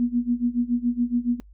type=tone with tremolo; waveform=sine; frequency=241.2 Hz; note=B3; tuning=41 cents flat; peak=-17 dBFS; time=0-1.4 s; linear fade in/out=0 ms; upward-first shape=sine; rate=7.1 Hz; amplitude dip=90%; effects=noise-tail reverb RT60 0.1 s tail -24 dB re dry + added 50 Hz sine -46 dBFS peak until 1.53 s